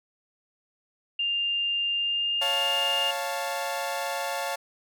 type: tone with pitch glide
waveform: sine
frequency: 2800 to 2819 Hz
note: F7 to F7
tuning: +4 to +16 cents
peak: -24 dBFS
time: 1.19-3.11 s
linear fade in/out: 5 ms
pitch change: +12 cents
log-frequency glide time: 1.96-2.42 s
type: chord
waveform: sawtooth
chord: Db augmented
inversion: none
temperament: equal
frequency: 554.4 / 698.5 / 880 Hz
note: Db5 / F5 / A5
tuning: 0 / 0 / 0 cents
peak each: -29 dBFS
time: 2.41-4.56 s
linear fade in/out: 10 ms
effects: none